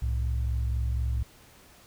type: tone pair together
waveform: sine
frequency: 65.41 / 109.53 Hz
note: C2 / A2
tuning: 0 / -7 cents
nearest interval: major sixth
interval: 893 cents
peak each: -25 / -31 dBFS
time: 0.02-1.23 s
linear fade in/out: 5 ms
effects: tanh soft clip ceiling -19 dBFS + pink hiss -55 dBFS RMS until 1.86 s